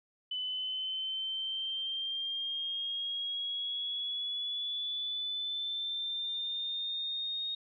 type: linear sweep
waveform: sine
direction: up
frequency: 3002 to 3723 Hz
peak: -33 dBFS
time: 0.31-7.55 s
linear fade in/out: 5 ms
effects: none